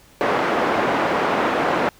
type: band-pass noise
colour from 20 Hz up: pink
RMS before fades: -20 dBFS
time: 0.21-1.89 s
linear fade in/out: 0 ms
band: 340 to 1500 Hz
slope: 12 dB/octave
effects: pink hiss -51 dBFS RMS until 1.99 s